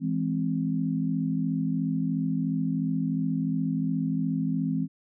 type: chord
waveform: sine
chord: E augmented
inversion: none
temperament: equal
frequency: 164.81 / 207.7 / 261.6 Hz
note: E3 / G#3 / B#3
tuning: 0 / 0 / 0 cents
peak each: -28 / -31 / -28 dBFS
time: 0-4.88 s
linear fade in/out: 50 ms
effects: none